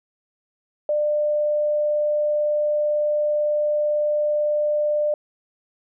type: tone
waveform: sine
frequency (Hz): 597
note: D5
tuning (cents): +28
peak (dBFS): -18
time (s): 0.89-5.14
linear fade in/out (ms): 2
effects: none